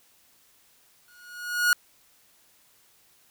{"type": "tone with exponential growth", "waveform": "45% pulse", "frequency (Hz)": 1445, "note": "F#6", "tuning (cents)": -41, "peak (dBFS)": -16, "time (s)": [1.08, 1.73], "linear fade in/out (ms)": 1, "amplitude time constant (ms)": 140, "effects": ["white hiss -61 dBFS RMS until 3.3 s"]}